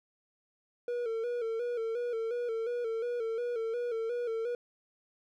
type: tone with vibrato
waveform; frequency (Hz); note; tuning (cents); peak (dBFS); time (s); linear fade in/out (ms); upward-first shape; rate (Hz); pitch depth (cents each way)
triangle; 466.5; A#4; +1; -29; 0.88-4.55; 2; square; 2.8; 61
effects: none